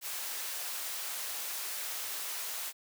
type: high-pass noise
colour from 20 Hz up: white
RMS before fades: -38 dBFS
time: 0.01-2.73 s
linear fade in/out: 50 ms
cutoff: 590 Hz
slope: 12 dB/octave
effects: none